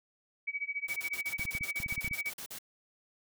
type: tone with tremolo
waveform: sine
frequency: 2272 Hz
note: C#7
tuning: 42 cents sharp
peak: -30 dBFS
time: 0.47-2.31 s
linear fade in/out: 10 ms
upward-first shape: sine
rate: 14 Hz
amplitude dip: 95%
type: noise bursts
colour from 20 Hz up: white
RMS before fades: -43 dBFS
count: 14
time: 0.88-2.587 s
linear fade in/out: 5 ms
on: 82 ms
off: 43 ms
type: clicks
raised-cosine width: 5 ms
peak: -30 dBFS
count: 11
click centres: 1.395 / 1.453 / 1.551 / 1.61 / 1.802 / 1.862 / 1.925 / 1.979 / 2.046 / 2.077 / 2.112 s
effects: none